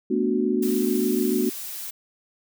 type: chord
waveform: sine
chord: B minor seventh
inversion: third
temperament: equal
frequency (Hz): 220 / 246.9 / 293.7 / 370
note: A3 / B3 / D4 / F#4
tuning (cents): 0 / 0 / 0 / 0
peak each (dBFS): -26 / -25 / -27 / -24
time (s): 0.1-1.5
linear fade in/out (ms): 10
type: noise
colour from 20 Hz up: blue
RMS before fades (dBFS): -34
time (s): 0.62-1.91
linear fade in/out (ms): 10
effects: none